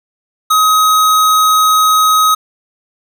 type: tone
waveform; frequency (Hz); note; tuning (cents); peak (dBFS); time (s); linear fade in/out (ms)
square; 1265; D#6; +28; -8; 0.5-2.35; 10
effects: none